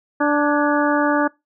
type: harmonic tone with a mistuned harmonic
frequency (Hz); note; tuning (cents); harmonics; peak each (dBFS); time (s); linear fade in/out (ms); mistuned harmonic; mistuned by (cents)
293.2; D4; -3; 1 / 2 / 3 / 4 / 5 / 6; -18 / -21 / -23 / -24 / -25 / -26; 0.2-1.28; 10; 6; -77
effects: noise-tail reverb RT60 0.2 s tail -23 dB re dry